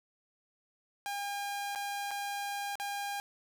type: tone with dropouts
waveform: sawtooth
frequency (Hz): 807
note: G#5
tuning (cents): -50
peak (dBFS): -31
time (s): 1.06-3.2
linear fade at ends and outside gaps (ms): 0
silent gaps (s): 1.75-1.758 / 2.108-2.113 / 2.755-2.799
effects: none